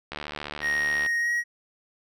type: click train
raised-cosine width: 0.3 ms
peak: -17 dBFS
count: 71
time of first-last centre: 0.12-1.062 s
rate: 74.3 Hz
type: tone with pitch glide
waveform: triangle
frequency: 1871 to 1899.3 Hz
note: A#6 to A#6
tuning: +6 to +32 cents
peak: -21 dBFS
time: 0.61-1.44 s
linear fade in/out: 50 ms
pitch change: +26 cents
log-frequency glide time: 1.19-1.31 s
effects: none